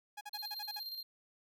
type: tone bursts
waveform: sawtooth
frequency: 830.6 Hz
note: G#5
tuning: in tune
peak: -39 dBFS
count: 8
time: 0.17-0.799 s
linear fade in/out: 10 ms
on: 41 ms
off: 43 ms
type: tone with tremolo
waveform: square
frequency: 4186 Hz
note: C8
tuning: in tune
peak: -40 dBFS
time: 0.33-1.03 s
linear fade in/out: 5 ms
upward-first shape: square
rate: 17 Hz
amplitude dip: 45%
effects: none